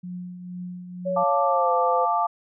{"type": "tone with tremolo", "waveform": "sine", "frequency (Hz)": 179.4, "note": "F3", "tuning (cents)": 47, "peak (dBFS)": -30, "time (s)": [0.03, 1.24], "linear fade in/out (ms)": 10, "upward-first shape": "triangle", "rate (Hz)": 2.1, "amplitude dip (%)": 55}
{"type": "tone with pitch glide", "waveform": "sine", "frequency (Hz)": [559, 512.6], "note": ["C#5", "C5"], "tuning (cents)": [14, -36], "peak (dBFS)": -23, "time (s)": [1.05, 2.06], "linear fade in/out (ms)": 20, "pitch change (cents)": -150, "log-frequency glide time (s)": [1.42, 1.72]}
{"type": "chord", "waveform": "sine", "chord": "D minor", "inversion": "first", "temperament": "equal", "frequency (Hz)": [698.5, 880, 1174.7], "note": ["F5", "A5", "D6"], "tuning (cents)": [0, 0, 0], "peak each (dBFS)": -24, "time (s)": [1.16, 2.27], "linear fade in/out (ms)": 10}
{"effects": []}